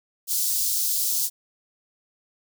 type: high-pass noise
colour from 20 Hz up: white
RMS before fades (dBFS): -24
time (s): 0.27-1.3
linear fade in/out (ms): 50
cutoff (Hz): 4500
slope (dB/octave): 24
effects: none